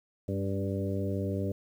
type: harmonic tone with a mistuned harmonic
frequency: 98 Hz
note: G2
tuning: in tune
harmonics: 1 / 2 / 3 / 4 / 5 / 6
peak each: -32 / -35 / -37 / -38 / -39 / -40 dBFS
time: 0.28-1.52 s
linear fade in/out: 5 ms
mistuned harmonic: 3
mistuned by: -27 cents
effects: 10-bit